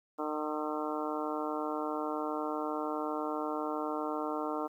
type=harmonic tone with a mistuned harmonic; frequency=152.4 Hz; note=D#3; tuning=36 cents flat; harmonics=2 / 3 / 4 / 5 / 6 / 7 / 8 / 9; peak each=-37 / -39 / -40 / -41 / -42 / -42 / -43 / -44 dBFS; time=0.18-4.68 s; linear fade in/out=20 ms; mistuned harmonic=9; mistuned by=-40 cents; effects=11-bit